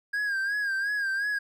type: tone with vibrato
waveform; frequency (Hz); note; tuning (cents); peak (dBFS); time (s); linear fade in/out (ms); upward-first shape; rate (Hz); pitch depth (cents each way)
triangle; 1621; G#6; -42; -24; 0.13-1.39; 10; sine; 2.8; 69
effects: none